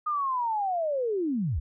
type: linear sweep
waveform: sine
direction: down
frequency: 1239 to 54.4 Hz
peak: -25 dBFS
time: 0.06-1.6 s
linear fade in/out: 10 ms
effects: none